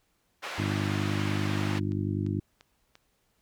white band-pass noise, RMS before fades -37 dBFS, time 0.42-1.8 s, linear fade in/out 20 ms, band 480 to 2400 Hz, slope 12 dB/octave
harmonic tone, 50.3 Hz, G1, 45 cents sharp, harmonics 2 / 3 / 4 / 5 / 6 / 7, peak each -30 / -35 / -34 / -39 / -34 / -38 dBFS, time 0.58-2.4 s, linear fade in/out 5 ms
click train, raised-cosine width 0.2 ms, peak -33 dBFS, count 6, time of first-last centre 1.23-2.954 s, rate 2.9 Hz
effects pink hiss -72 dBFS RMS until 3.41 s

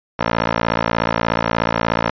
15% pulse tone with band-pass filter, 56.7 Hz, A#1, 47 cents flat, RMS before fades -19 dBFS, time 0.19-2.1 s, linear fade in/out 5 ms, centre 1100 Hz, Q 0.77, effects resampled to 11025 Hz

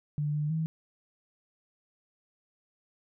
sine tone with pitch steps, 148.1 / 149.5 / 159.9 Hz, D3 / D3 / D#3, +15 / +31 / +48 cents, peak -27 dBFS, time 0.18-0.66 s, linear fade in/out 0 ms, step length 160 ms, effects none

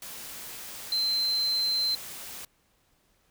sine tone in noise, 4100 Hz, C8, 36 cents flat, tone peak -24 dBFS, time 0.92-1.95 s, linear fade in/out 2 ms, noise white, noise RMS -41 dBFS, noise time 0.02-2.45 s, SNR +14 dB, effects pink hiss -68 dBFS RMS until 3.3 s

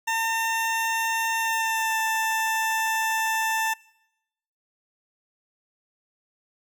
20% pulse tone with pitch glide, 905 to 887.4 Hz, A5 to A5, +48 to +14 cents, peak -18 dBFS, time 0.07-3.74 s, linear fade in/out 10 ms, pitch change -34 cents, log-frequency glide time 1.39-1.98 s, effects noise-tail reverb RT60 0.9 s tail -24 dB re dry

